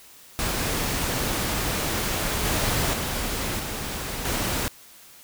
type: noise with level steps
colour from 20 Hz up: pink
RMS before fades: -26 / -24 / -28 / -31 / -26 dBFS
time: 0.39-4.68 s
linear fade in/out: 0 ms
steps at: 2.45 / 2.93 / 3.59 / 4.25 s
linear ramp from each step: 5 ms
effects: white hiss -49 dBFS RMS until 5.23 s